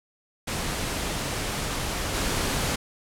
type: noise with level steps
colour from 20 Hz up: pink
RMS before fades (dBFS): -29 / -26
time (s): 0.47-2.76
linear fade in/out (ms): 10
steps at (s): 2.13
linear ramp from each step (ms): 20
effects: low-pass 11000 Hz 12 dB/octave